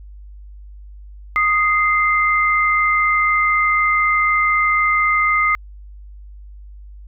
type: tone pair together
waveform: sine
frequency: 1242 / 2086 Hz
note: D#6 / C7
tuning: -3 / -6 cents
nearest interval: major sixth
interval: 897 cents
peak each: -16 dBFS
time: 1.36-5.55 s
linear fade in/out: 0 ms
effects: added 50 Hz sine -35 dBFS peak until 7.07 s